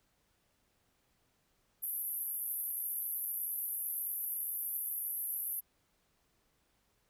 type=band-pass noise; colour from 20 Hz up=white; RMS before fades=-38 dBFS; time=1.82-5.61 s; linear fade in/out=20 ms; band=11000 to 13000 Hz; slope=96 dB/octave; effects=pink hiss -75 dBFS RMS until 7.09 s